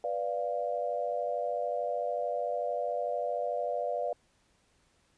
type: chord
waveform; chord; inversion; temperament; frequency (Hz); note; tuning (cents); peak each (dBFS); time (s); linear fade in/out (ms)
sine; B diminished; none; equal; 493.9 / 587.3 / 698.5; B4 / D5 / F5; 0 / 0 / 0; -35 / -33 / -34; 0.04-4.13; 2
effects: pink hiss -69 dBFS RMS until 5.17 s + resampled to 22050 Hz